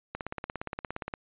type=click train; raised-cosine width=0.5 ms; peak=-19 dBFS; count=18; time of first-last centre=0.15-1.138 s; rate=17.2 Hz; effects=resampled to 8000 Hz